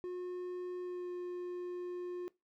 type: tone with pitch glide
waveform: triangle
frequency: 360 to 356.5 Hz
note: F#4 to F4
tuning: -47 to +36 cents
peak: -36 dBFS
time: 0.04-2.28 s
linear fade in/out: 0 ms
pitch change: -17 cents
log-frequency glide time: 0.81-1.11 s
effects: noise-tail reverb RT60 0.2 s tail -20 dB re dry

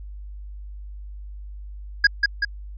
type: tone with echo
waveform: square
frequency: 1642 Hz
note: G#6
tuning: 20 cents flat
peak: -11 dBFS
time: 2.04-2.07 s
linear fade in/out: 5 ms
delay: 190 ms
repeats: 2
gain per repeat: -4 dB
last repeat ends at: 2.45 s
effects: added 50 Hz sine -34 dBFS peak until 2.77 s + resampled to 16000 Hz

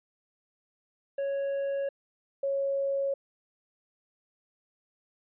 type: tone pair in turn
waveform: triangle / sine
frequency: 554.4 / 551.5 Hz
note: C#5 / C#5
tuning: 0 / -9 cents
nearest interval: unison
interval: 9 cents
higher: first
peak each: -26 dBFS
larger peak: neither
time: 1.18-1.89 / 2.43-3.14 s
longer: neither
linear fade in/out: 5 ms
effects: resampled to 8000 Hz

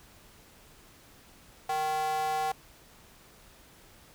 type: tone with high-pass filter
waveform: square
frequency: 154.7 Hz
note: D#3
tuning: 10 cents flat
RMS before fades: -30 dBFS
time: 1.69-2.52 s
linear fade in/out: 5 ms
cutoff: 710 Hz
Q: 5.6
effects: pink hiss -56 dBFS RMS until 4.14 s

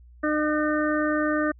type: harmonic tone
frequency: 303.2 Hz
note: D#4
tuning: 45 cents flat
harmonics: 1 / 2 / 4 / 5 / 6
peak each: -24 / -27 / -30 / -31 / -32 dBFS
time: 0.23-1.52 s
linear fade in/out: 10 ms
effects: added 60 Hz sine -47 dBFS peak until 1.59 s

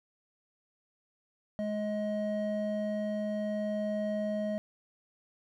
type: tone pair together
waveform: triangle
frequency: 210.2 / 630 Hz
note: G#3 / D#5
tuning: +21 / +21 cents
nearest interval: octave + perfect fifth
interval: 1900 cents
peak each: -31 / -31 dBFS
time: 1.59-4.58 s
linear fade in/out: 0 ms
effects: none

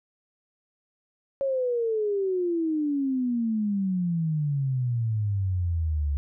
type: exponential sweep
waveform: sine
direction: down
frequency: 554.4 to 69.9 Hz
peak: -23 dBFS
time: 1.41-6.17 s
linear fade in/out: 0 ms
effects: none

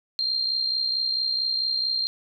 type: tone with amplitude modulation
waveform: sine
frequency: 4186 Hz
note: C8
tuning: in tune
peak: -20 dBFS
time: 0.19-2.07 s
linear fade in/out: 0 ms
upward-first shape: sine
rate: 64.5 Hz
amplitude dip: 55%
effects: none

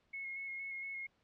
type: tone with vibrato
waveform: sine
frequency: 2173 Hz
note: C#7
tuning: 35 cents flat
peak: -40 dBFS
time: 0.13-1.07 s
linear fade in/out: 10 ms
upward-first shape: square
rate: 4.3 Hz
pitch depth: 16 cents each way
effects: pink hiss -75 dBFS RMS until 1.23 s + low-pass 4000 Hz 12 dB/octave

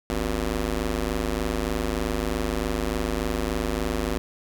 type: ring-modulated tone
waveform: 15% pulse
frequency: 107.1 Hz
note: A2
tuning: 46 cents flat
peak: -15 dBFS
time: 0.1-4.18 s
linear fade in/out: 0 ms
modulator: 149 Hz
effects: none

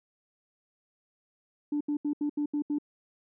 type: tone bursts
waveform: sine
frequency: 293.7 Hz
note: D4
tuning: in tune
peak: -25 dBFS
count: 7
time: 1.72-2.785 s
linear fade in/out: 5 ms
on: 87 ms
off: 76 ms
effects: tanh soft clip ceiling -23 dBFS

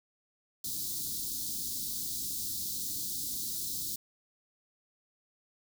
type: band-stop noise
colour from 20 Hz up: white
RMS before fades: -36 dBFS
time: 0.64-3.96 s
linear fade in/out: 5 ms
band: 340 to 3800 Hz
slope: 48 dB/octave
effects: none

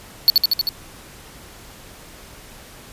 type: tone with echo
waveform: square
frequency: 4435 Hz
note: C#8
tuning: in tune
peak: -8 dBFS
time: 0.28-0.3 s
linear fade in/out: 0 ms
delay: 78 ms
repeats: 5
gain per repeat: -2 dB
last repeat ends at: 0.69 s
effects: pink hiss -42 dBFS RMS until 2.92 s + resampled to 32000 Hz

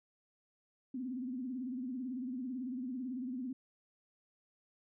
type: tone with vibrato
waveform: sine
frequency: 253.5 Hz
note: B3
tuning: 45 cents sharp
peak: -37 dBFS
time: 0.94-3.53 s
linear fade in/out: 5 ms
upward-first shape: sine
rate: 18 Hz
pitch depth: 110 cents each way
effects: none

